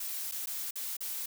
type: noise with dropouts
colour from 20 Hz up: blue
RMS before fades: -37 dBFS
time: 0-1.26 s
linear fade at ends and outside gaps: 5 ms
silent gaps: 0.314-0.32 / 0.46-0.47 / 0.709-0.756 / 0.968-1.006 s
effects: none